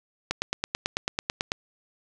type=click train; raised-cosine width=0.2 ms; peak=-8 dBFS; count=12; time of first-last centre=0.31-1.519 s; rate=9.1 Hz; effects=none